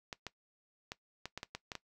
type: clicks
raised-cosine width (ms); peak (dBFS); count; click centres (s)
0.2; -23; 9; 0.128 / 0.267 / 0.919 / 1.256 / 1.376 / 1.431 / 1.55 / 1.718 / 1.753
effects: noise-tail reverb RT60 0.1 s tail -18 dB re dry